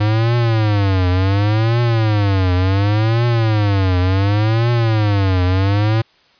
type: tone with vibrato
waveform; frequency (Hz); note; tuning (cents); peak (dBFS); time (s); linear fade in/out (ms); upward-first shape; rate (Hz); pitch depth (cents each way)
square; 103.83; G#2; 0; -13; 0-6.02; 10; triangle; 0.69; 260
effects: white hiss -53 dBFS RMS until 6.39 s + resampled to 11025 Hz